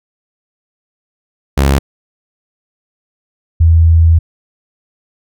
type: tone pair in turn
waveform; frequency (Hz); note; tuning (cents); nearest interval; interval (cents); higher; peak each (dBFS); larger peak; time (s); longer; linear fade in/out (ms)
sawtooth / sine; 68.9 / 82.24; C#2 / E2; -10 / -4; minor third; 306; second; -4; neither; 1.57-1.79 / 3.6-4.19; second; 10
effects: none